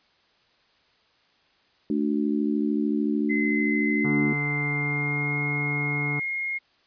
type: chord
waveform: sine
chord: D major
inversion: second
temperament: just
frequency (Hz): 220.2 / 293.7 / 367.1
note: A3 / D4 / F#4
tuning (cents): +2 / 0 / -14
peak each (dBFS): -25 / -25 / -31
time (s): 1.9-4.33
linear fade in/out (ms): 2
type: tone with pitch glide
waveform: sine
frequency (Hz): 2052 to 2145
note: C7 to C7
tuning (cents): -34 to +42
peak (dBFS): -26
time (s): 3.29-6.59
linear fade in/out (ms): 20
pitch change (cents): +76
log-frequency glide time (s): 3.93-5.39
type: harmonic tone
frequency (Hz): 145.3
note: D3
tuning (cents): -18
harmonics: 1 / 2 / 3 / 5 / 6 / 7 / 8 / 9 / 10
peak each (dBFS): -28 / -34 / -38 / -42 / -44 / -45 / -46 / -47 / -48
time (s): 4.04-6.2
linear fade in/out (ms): 10
effects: white hiss -63 dBFS RMS until 6.86 s + resampled to 11025 Hz